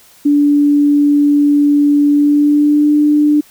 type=tone with pitch glide; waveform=sine; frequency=290 to 296.9 Hz; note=D4 to D4; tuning=-22 to +19 cents; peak=-7 dBFS; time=0.25-3.41 s; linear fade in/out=10 ms; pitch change=+41 cents; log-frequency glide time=2.1-2.93 s; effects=white hiss -45 dBFS RMS until 3.5 s